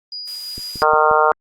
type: tone with tremolo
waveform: sine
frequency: 4899 Hz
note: D#8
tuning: 28 cents flat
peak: -26 dBFS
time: 0.12-0.83 s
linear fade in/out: 2 ms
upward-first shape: sine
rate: 6 Hz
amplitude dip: 25%
type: noise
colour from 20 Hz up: blue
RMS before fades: -34 dBFS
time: 0.27-0.83 s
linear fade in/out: 5 ms
type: click train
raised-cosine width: 3 ms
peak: -20 dBFS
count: 4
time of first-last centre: 0.58-1.113 s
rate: 5.63 Hz
type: harmonic tone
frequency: 153.7 Hz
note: D#3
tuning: 21 cents flat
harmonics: 3 / 4 / 5 / 6 / 7 / 8 / 9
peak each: -19 / -19 / -19 / -19 / -19 / -19 / -19 dBFS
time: 0.82-1.32 s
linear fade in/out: 0 ms
effects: low-pass 12000 Hz 12 dB/octave + Opus 24 kbps